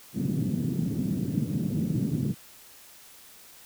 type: band-pass noise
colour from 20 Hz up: white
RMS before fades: -28 dBFS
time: 0.13-2.35 s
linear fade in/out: 50 ms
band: 130 to 230 Hz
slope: 24 dB/octave
effects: white hiss -51 dBFS RMS until 3.65 s